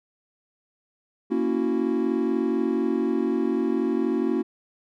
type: chord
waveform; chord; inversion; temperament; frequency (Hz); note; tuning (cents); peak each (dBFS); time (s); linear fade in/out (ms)
triangle; F# dominant seventh; first; equal; 233.1 / 277.2 / 329.6 / 370; A#3 / C#4 / E4 / F#4; 0 / 0 / 0 / 0; -25; 1.3-4.43; 20
effects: none